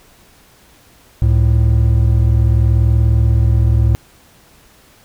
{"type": "tone pair together", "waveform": "triangle", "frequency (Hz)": [69.3, 110], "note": ["C#2", "A2"], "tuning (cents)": [0, 0], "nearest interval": "minor sixth", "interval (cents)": 800, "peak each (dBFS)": -10, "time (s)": [1.22, 3.95], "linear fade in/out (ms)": 0, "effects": ["pink hiss -48 dBFS RMS until 5.04 s"]}